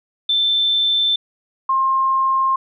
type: tone pair in turn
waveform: sine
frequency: 3544 / 1063.4 Hz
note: A7 / C6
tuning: +12 / +28 cents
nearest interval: octave + major sixth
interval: 2084 cents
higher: first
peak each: -14 dBFS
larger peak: neither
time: 0.29-1.16 / 1.69-2.56 s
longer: neither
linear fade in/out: 5 ms
effects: none